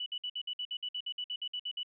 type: tone bursts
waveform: sine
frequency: 2960 Hz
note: F#7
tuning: in tune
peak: -34 dBFS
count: 16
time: 0-1.832 s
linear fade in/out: 5 ms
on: 62 ms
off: 56 ms
effects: none